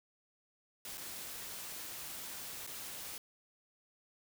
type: noise with dropouts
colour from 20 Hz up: white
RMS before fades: -45 dBFS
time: 0.85-3.18 s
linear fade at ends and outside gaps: 2 ms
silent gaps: 0.974-0.978 / 2.667-2.673 s
effects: none